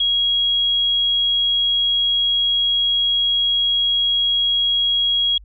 sine tone, 3300 Hz, G#7, 12 cents flat, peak -15 dBFS, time 0-5.38 s, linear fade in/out 5 ms, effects added 50 Hz sine -40 dBFS peak until 5.44 s

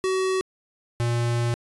square tone pair in turn, 376.9 / 118.72 Hz, F#4 / A#2, +32 / +32 cents, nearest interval octave + minor sixth, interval 2000 cents, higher first, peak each -22 dBFS, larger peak neither, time 0.04-0.41 / 1-1.54 s, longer second, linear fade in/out 0 ms, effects resampled to 24000 Hz

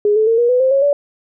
sine tone with pitch steps, 415.3 / 434.9 / 455.5 / 477.1 / 499.6 / 523.2 / 548 / 573.9 Hz, G#4 / A4 / A#4 / A#4 / B4 / C5 / C#5 / D5, 0 / -20 / -40 / +40 / +20 / 0 / -20 / -40 cents, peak -10 dBFS, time 0.05-0.93 s, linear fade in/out 2 ms, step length 110 ms, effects none

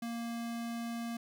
square tone, 233.1 Hz, A#3, in tune, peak -37 dBFS, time 0.02-1.17 s, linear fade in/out 5 ms, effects none

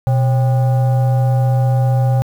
sine tone with frequency modulation, 124.6 Hz, B2, 16 cents sharp, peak -10 dBFS, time 0.07-2.22 s, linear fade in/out 0 ms, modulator 666 Hz, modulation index 0.43, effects tanh soft clip ceiling -6 dBFS + 7-bit

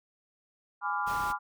sine chord, G# diminished seventh, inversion none, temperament equal with one note detuned, 830.6 / 1002.1 / 1174.7 / 1396.9 Hz, G#5 / B5 / D6 / F6, 0 / +25 / 0 / 0 cents, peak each -34 dBFS, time 0.81-1.39 s, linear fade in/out 50 ms
pink noise, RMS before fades -42 dBFS, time 1.06-1.33 s, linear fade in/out 20 ms
effects none

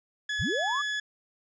30% pulse tone, 1701 Hz, G#6, 41 cents sharp, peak -26 dBFS, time 0.29-1 s, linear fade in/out 5 ms
sine linear sweep, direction up, 47.32 to 1220 Hz, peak -28 dBFS, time 0.39-0.82 s, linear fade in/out 10 ms
effects resampled to 16000 Hz

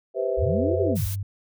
sine chord, C major seventh, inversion second, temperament just, 392.4 / 490.5 / 523.3 / 654.1 Hz, G4 / B4 / C5 / E5, +2 / -12 / 0 / -14 cents, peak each -28 dBFS, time 0.14-0.97 s, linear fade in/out 50 ms
sine linear two-way sweep, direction up then down, 39.25 to 415.3 to 39.25 Hz, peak -24 dBFS, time 0.37-1.08 s, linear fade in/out 20 ms, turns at 0.8 s
sine tone with pitch glide, 89 to 98.75 Hz, F2 to G2, +33 to +13 cents, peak -26 dBFS, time 0.42-1.23 s, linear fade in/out 5 ms, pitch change +180 cents, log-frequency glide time 0.71-1.02 s
blue noise, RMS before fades -35 dBFS, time 0.95-1.16 s, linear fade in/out 20 ms
effects none

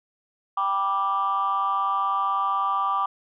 sine chord, G major, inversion none, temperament just, 784 / 980 / 1176 Hz, G5 / B5 / D6, 0 / -14 / +2 cents, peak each -27 / -27 / -22 dBFS, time 0.57-3.06 s, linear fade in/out 5 ms, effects tanh soft clip ceiling -15 dBFS

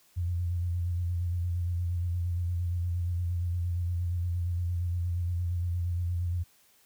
sine tone with vibrato, 87.31 Hz, F2, in tune, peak -27 dBFS, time 0.16-6.44 s, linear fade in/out 20 ms, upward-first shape square, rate 8.6 Hz, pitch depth 30 cents each way, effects white hiss -63 dBFS RMS until 6.85 s

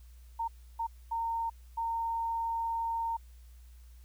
sine tone bursts at uneven times, 917 Hz, A#5, 29 cents flat, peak -30 dBFS, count 4, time 0.39-0.48 / 0.79-0.87 / 1.11-1.5 / 1.77-3.17 s, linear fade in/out 10 ms, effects added 60 Hz sine -50 dBFS peak until 4.04 s + white hiss -67 dBFS RMS until 4.04 s

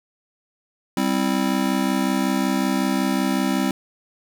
square chord, C major, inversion second, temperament just, 196.22 / 261.6 / 327 Hz, G3 / C4 / E4, +2 / 0 / -14 cents, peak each -24 / -23 / -27 dBFS, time 0.97-3.71 s, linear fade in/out 2 ms, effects none

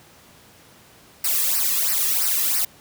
blue noise with flanger, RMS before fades -21 dBFS, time 1.24-2.65 s, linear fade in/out 5 ms, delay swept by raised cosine 0.28 to 1.38 ms, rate 3 Hz, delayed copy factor -0.9, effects pink hiss -50 dBFS RMS until 2.8 s + high-pass 80 Hz 12 dB/octave

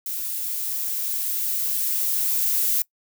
violet noise with level ramp, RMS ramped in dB -29 to -21 dBFS, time 0.06-2.82 s, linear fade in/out 2 ms, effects noise-tail reverb RT60 0.1 s tail -23 dB re dry

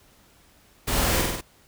pink noise with echo, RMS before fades -26 dBFS, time 0.87-1.22 s, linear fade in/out 10 ms, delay 48 ms, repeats 4, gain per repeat -2 dB, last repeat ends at 1.412 s, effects pink hiss -57 dBFS RMS until 1.67 s

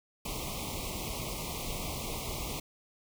pink band-stop noise, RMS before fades -37 dBFS, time 0.25-2.6 s, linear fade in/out 5 ms, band 1200 to 2100 Hz, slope 96 dB/octave, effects none

